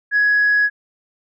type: tone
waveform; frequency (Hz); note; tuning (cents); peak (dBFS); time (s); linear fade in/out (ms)
sine; 1673; G#6; +12; -11; 0.11-0.7; 50
effects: tanh soft clip ceiling -9 dBFS